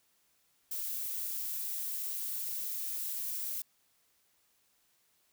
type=noise; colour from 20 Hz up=violet; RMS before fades=-37 dBFS; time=0.71-3.62 s; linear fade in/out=5 ms; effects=white hiss -72 dBFS RMS until 5.32 s